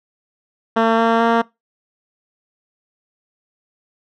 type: tone with pitch steps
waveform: 10% pulse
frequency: 226.2 / 228.4 / 230.7 Hz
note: A3 / A#3 / A#3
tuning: +48 / -35 / -18 cents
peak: -4 dBFS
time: 0.76-1.42 s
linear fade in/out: 10 ms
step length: 220 ms
effects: noise-tail reverb RT60 0.2 s tail -22 dB re dry + low-pass 2000 Hz 12 dB/octave